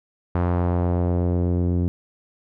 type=tone with low-pass filter sweep; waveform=sawtooth; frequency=88.1 Hz; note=F2; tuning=16 cents sharp; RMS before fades=-21 dBFS; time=0.35-1.88 s; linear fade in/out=0 ms; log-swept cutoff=1200 to 300 Hz; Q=1.2; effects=none